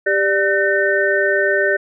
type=tone cluster; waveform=sine; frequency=396 / 590 / 1522 / 1814 Hz; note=G4 / D5 / F#6 / A#6; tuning=+18 / +8 / +48 / -48 cents; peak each=-19 dBFS; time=0.06-1.77 s; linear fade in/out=10 ms; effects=none